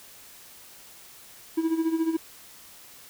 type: tone with tremolo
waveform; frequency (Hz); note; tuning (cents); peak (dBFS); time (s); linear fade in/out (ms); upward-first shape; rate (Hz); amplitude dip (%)
triangle; 325; E4; -24; -18; 1.57-2.17; 10; sine; 14; 70
effects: white hiss -49 dBFS RMS until 3.09 s